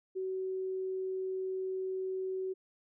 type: tone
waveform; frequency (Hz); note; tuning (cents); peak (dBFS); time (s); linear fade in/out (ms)
sine; 376.8; F#4; +32; -33; 0.15-2.54; 20
effects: none